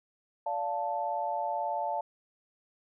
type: chord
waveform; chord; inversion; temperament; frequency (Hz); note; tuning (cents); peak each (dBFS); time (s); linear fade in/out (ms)
sine; D minor; none; equal with one note detuned; 580.2 / 698.5 / 880; D5 / F5 / A5; -21 / 0 / 0; -36 / -34 / -32; 0.46-2.01; 5
effects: none